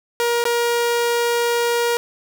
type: tone with dropouts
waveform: sawtooth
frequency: 473.6 Hz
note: A#4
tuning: 27 cents sharp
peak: -13 dBFS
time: 0.2-1.97 s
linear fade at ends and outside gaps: 0 ms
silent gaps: 0.44-0.454 s
effects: none